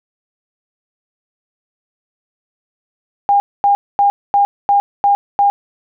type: tone bursts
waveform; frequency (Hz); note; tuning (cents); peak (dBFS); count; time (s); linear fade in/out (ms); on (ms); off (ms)
sine; 807; G#5; -50; -8; 7; 3.29-5.5; 0; 110; 240
effects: none